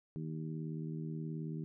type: harmonic tone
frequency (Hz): 78.7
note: D#2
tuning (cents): +20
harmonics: 2 / 3 / 4 / 5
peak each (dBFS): -39 / -46 / -47 / -51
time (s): 0.16-1.64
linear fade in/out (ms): 0
effects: none